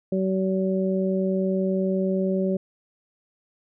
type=harmonic tone; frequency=189.6 Hz; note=F#3; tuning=43 cents sharp; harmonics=1 / 2 / 3; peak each=-23 / -26 / -28 dBFS; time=0.12-2.57 s; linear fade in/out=5 ms; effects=none